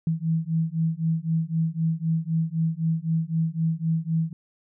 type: beating tone pair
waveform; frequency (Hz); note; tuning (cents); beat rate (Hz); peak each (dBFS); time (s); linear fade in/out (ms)
sine; 160.6 / 164.5; E3 / E3; -45 / -3; 3.9; -25; 0.07-4.33; 2
effects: none